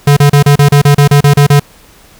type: tone bursts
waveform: square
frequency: 143.7 Hz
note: D3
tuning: 37 cents flat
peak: -3 dBFS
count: 12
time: 0.07-1.597 s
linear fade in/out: 5 ms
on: 97 ms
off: 33 ms
effects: pink hiss -41 dBFS RMS until 2.19 s